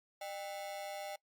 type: ring-modulated tone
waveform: 45% pulse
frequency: 698.5 Hz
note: F5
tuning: in tune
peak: -38 dBFS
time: 0.21-1.16 s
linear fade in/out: 5 ms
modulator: 93.1 Hz
effects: noise-tail reverb RT60 0.1 s tail -22 dB re dry + Opus 48 kbps